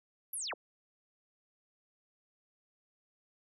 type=linear sweep; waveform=sine; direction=down; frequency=12000 to 207.7 Hz; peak=-36 dBFS; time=0.33-0.54 s; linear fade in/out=5 ms; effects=none